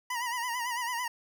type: tone with vibrato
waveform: 25% pulse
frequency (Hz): 965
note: B5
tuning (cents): -40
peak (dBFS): -27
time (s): 0.1-1.08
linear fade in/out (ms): 5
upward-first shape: sine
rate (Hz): 9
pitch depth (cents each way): 79
effects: none